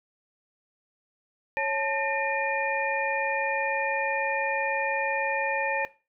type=tone cluster; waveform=sine; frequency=550 / 876 / 1818 / 2418 Hz; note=C#5 / A5 / A#6 / D7; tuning=-14 / -8 / -44 / +50 cents; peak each=-30 dBFS; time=1.57-5.85 s; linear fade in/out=0 ms; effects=noise-tail reverb RT60 0.3 s tail -18 dB re dry